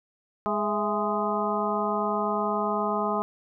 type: harmonic tone with a mistuned harmonic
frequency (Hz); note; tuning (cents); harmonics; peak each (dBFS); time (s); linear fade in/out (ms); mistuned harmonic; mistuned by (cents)
207.7; G#3; 0; 1 / 2 / 3 / 4 / 5 / 6; -31 / -31 / -31 / -31 / -31 / -31; 0.46-3.22; 0; 3; +86
effects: none